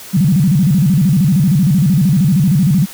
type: tone with vibrato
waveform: sine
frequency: 164.81 Hz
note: E3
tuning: in tune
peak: -8 dBFS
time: 0.13-2.86 s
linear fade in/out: 20 ms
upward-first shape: square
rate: 13 Hz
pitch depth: 260 cents each way
effects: white hiss -33 dBFS RMS until 2.93 s